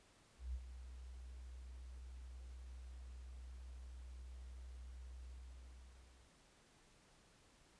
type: tone with ADSR envelope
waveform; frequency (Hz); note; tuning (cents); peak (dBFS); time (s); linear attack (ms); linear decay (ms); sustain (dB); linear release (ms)
sine; 62.5; B1; +21; -39; 0.38-6.35; 160; 50; -11; 1100
effects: pink hiss -69 dBFS RMS until 7.79 s + resampled to 22050 Hz